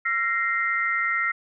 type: tone cluster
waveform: sine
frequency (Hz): 1358 / 1876 / 2085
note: F6 / A#6 / C7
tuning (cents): -49 / +11 / -7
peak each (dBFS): -26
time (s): 0.05-1.32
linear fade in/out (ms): 10
effects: none